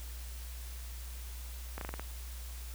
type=slowing click train; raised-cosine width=0.5 ms; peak=-24 dBFS; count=6; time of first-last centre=1.78-1.996 s; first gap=32 ms; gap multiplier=1.15; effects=added 60 Hz sine -41 dBFS peak until 2.74 s + white hiss -51 dBFS RMS until 2.74 s